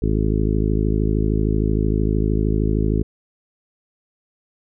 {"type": "harmonic tone", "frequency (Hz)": 53.1, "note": "G#1", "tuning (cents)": 39, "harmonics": [1, 2, 3, 4, 5, 6, 7, 8], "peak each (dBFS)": [-20, -23, -25, -26, -27, -28, -28, -29], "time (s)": [0.02, 3.03], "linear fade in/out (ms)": 5, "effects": []}